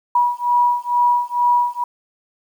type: beating tone pair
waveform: sine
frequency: 968 / 970.2 Hz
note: B5 / B5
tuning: -35 / -31 cents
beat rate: 2.2 Hz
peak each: -17 dBFS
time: 0.15-1.84 s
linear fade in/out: 5 ms
effects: 8-bit